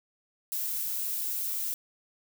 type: noise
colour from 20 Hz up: violet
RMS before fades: -32 dBFS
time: 0.52-1.74 s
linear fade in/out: 0 ms
effects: none